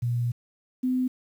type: tone pair in turn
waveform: sine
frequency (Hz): 120.2 / 254.7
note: B2 / C4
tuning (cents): -46 / -46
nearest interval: octave + minor second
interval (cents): 1300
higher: second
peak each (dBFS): -23 / -22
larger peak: second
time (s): 0.02-0.32 / 0.83-1.08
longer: first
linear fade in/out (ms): 10
effects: 9-bit